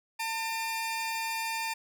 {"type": "tone pair together", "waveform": "sawtooth", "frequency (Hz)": [901.6, 2400], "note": ["A5", "D7"], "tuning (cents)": [42, 37], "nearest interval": "octave + perfect fourth", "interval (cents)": 1695, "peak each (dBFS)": [-29, -32], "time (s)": [0.19, 1.74], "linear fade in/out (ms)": 10, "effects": []}